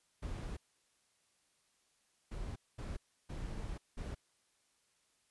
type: noise bursts at uneven times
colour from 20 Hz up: brown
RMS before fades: -42 dBFS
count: 5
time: 0.22-0.57 / 2.31-2.56 / 2.78-2.97 / 3.29-3.78 / 3.97-4.15 s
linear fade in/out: 10 ms
effects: white hiss -75 dBFS RMS until 5.3 s + resampled to 24000 Hz